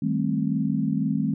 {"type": "chord", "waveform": "sine", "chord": "A half-diminished seventh", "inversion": "second", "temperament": "just", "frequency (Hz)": [158.4, 198, 220, 264], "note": ["Eb3", "G3", "A3", "C4"], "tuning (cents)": [31, 18, 0, 16], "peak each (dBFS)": -27, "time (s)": [0.02, 1.34], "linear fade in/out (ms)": 5, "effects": []}